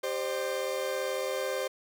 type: chord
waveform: 40% pulse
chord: G suspended fourth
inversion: none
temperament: equal with one note detuned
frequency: 392 / 523.3 / 601.4 Hz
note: G4 / C5 / D5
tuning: 0 / 0 / +41 cents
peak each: -36 / -31 / -36 dBFS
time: 0.03-1.68 s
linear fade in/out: 10 ms
effects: none